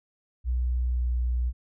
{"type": "tone with pitch glide", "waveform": "sine", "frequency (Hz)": [61.6, 60.93], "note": ["B1", "B1"], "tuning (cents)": [-4, -23], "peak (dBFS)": -23, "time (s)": [0.44, 1.53], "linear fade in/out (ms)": 50, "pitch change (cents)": -19, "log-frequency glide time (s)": [0.85, 1.08], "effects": []}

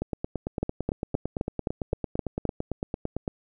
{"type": "two click trains", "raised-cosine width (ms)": 2, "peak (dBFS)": [-15, -12], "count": [30, 8], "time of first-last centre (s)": [[0.02, 3.278], [0.63, 2.453]], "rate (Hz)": [8.9, 3.84], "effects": []}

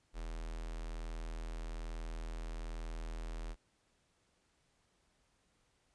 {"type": "tone with notch filter", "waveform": "square", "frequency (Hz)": 40.58, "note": "E1", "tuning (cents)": -26, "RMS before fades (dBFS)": -42, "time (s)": [0.13, 3.56], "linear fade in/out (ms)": 50, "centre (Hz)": 140, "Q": 0.8, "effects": ["pink hiss -75 dBFS RMS until 5.94 s", "resampled to 22050 Hz"]}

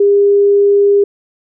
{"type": "tone", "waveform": "sine", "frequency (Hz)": 403.6, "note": "G#4", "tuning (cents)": -49, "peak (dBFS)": -6, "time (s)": [0, 1.04], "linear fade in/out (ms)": 5, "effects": []}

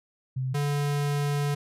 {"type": "tone pair in turn", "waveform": ["sine", "square"], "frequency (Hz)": [130, 144.37], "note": ["C3", "D3"], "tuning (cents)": [-11, -29], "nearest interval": "major second", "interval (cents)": 182, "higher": "second", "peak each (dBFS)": [-26, -25], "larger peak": "second", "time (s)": [[0.36, 0.54], [0.54, 1.55]], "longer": "second", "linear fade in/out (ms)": 10, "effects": ["resampled to 32000 Hz"]}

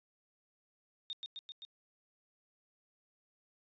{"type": "tone with echo", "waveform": "sine", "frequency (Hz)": 3678, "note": "A#7", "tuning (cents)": -24, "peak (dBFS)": -38, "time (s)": [1.1, 1.13], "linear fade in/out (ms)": 0, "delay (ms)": 130, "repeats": 4, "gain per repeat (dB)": -2, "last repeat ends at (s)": 1.65, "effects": ["resampled to 16000 Hz"]}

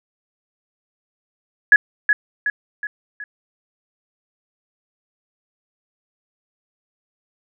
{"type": "tone with echo", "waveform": "sine", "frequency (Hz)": 1685, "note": "G#6", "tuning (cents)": 25, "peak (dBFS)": -5, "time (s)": [1.72, 1.76], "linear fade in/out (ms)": 2, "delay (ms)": 370, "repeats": 4, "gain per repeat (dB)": -6, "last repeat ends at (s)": 3.24, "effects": []}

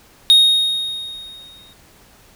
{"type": "tone with exponential decay", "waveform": "triangle", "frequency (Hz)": 3729, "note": "A#7", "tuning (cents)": 0, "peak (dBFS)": -4, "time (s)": [0.3, 1.73], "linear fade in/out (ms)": 0, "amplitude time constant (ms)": 310, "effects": ["pink hiss -49 dBFS RMS until 2.35 s"]}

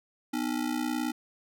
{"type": "ring-modulated tone", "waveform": "square", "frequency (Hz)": 277.2, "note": "C#4", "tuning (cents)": 0, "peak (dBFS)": -26, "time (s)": [0.33, 1.12], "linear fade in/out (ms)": 10, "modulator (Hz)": 29.5, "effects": []}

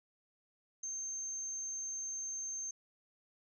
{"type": "tone", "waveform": "sine", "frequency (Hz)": 6330, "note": "G8", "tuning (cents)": 16, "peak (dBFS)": -38, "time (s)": [0.83, 2.71], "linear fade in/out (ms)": 5, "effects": []}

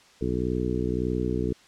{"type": "harmonic tone", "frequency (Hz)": 61.74, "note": "B1", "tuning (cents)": 0, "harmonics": [1, 2, 3, 4, 5, 6, 7], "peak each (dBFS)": [-32, -32, -32, -32, -32, -32, -32], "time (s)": [0.21, 1.53], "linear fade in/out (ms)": 5, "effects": ["white hiss -55 dBFS RMS until 1.67 s", "low-pass 6000 Hz 12 dB/octave"]}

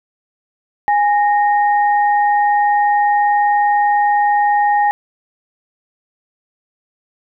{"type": "tone pair together", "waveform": "sine", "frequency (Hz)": [825, 1854.5], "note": ["G#5", "A#6"], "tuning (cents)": [-12, -9], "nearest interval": "octave + major second", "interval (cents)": 1403, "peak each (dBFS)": [-11, -21], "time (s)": [0.88, 4.91], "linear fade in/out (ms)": 0, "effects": []}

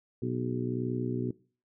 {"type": "harmonic tone with a mistuned harmonic", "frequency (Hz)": 61.74, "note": "B1", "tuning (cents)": 0, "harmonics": [2, 3, 4, 5, 6, 7], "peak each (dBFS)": [-34, -40, -34, -39, -35, -41], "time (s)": [0.22, 1.31], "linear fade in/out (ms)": 5, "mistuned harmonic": 7, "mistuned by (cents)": -53, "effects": ["noise-tail reverb RT60 0.4 s tail -21 dB re dry"]}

